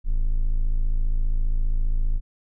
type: tone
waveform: triangle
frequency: 27.49 Hz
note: A0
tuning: 1 cent flat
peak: -16 dBFS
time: 0.04-2.21 s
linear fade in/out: 50 ms
effects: none